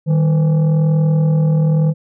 sine tone with frequency modulation, 155.56 Hz, D#3, in tune, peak -8 dBFS, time 0.06-1.94 s, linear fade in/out 50 ms, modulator 352 Hz, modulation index 0.36, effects tanh soft clip ceiling -10 dBFS

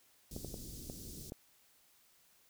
pink band-stop noise, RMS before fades -48 dBFS, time 0.31-1.3 s, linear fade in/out 2 ms, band 380 to 4600 Hz, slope 24 dB/octave
clicks, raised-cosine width 2 ms, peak -29 dBFS, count 5, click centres 0.364 / 0.447 / 0.542 / 0.899 / 1.321 s
effects white hiss -68 dBFS RMS until 2.49 s

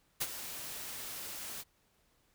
white noise with ADSR envelope, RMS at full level -32 dBFS, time 0.2-1.64 s, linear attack 17 ms, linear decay 43 ms, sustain -11 dB, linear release 35 ms, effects pink hiss -72 dBFS RMS until 2.34 s

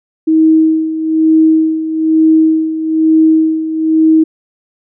sine tone with tremolo, 317.8 Hz, D#4, 37 cents sharp, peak -4 dBFS, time 0.27-4.24 s, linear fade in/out 10 ms, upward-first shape sine, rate 1.1 Hz, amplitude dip 70%, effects none

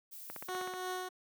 violet noise, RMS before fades -48 dBFS, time 0.11-0.49 s, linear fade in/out 20 ms
click train, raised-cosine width 0.5 ms, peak -28 dBFS, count 8, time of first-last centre 0.3-0.738 s, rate 16 Hz
15% pulse tone with tremolo, 367.9 Hz, F#4, 10 cents flat, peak -29 dBFS, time 0.48-1.09 s, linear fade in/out 10 ms, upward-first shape triangle, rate 2.9 Hz, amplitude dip 45%
effects high-pass 150 Hz 12 dB/octave

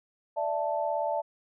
sine chord, D suspended second, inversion none, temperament equal with one note detuned, 587.3 / 664.6 / 880 Hz, D5 / E5 / A5, 0 / +14 / 0 cents, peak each -31 dBFS, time 0.36-1.22 s, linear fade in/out 20 ms, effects none

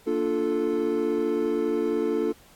triangle chord, Bb major seventh, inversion none, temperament equal, 233.1 / 293.7 / 349.2 / 440 Hz, Bb3 / D4 / F4 / A4, 0 / 0 / 0 / 0 cents, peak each -30 / -27 / -26 / -24 dBFS, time 0.06-2.33 s, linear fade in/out 20 ms, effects pink hiss -55 dBFS RMS until 2.55 s + AAC 64 kbps

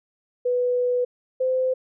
sine tone pair in turn, 493.9 / 515.4 Hz, B4 / C5, 0 / -26 cents, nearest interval minor second, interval 74 cents, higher second, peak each -19 dBFS, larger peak neither, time 0.45-1.05 / 1.4-1.74 s, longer first, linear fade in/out 10 ms, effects none

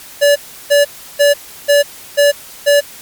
square tone bursts, 575 Hz, D5, 37 cents flat, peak -7 dBFS, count 6, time 0.21-2.81 s, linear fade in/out 20 ms, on 150 ms, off 340 ms, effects white hiss -35 dBFS RMS until 3.01 s + MP3 96 kbps

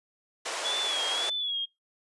pink band-pass noise, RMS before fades -34 dBFS, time 0.45-1.3 s, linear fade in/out 10 ms, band 470 to 9300 Hz, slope 24 dB/octave
sine tone with vibrato, 3372 Hz, G#7, 26 cents sharp, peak -28 dBFS, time 0.64-1.66 s, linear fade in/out 20 ms, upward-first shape sine, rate 1.8 Hz, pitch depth 70 cents each way
effects noise-tail reverb RT60 0.2 s tail -26 dB re dry + resampled to 24000 Hz

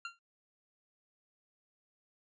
25% pulse tone with exponential decay, 1382 Hz, F6, 19 cents flat, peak -32 dBFS, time 0.05-0.19 s, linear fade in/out 2 ms, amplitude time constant 29 ms, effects noise-tail reverb RT60 0.1 s tail -22 dB re dry + resampled to 16000 Hz

